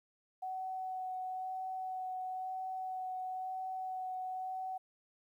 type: tone with vibrato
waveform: sine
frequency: 748 Hz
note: F#5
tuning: 19 cents sharp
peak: -37 dBFS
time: 0.42-4.78 s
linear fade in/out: 10 ms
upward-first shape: sine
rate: 1 Hz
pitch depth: 11 cents each way
effects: 12-bit